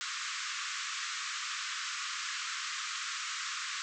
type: band-pass noise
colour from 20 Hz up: pink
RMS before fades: -38 dBFS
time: 0.01-3.82 s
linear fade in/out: 0 ms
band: 1100 to 7700 Hz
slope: 96 dB/octave
effects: none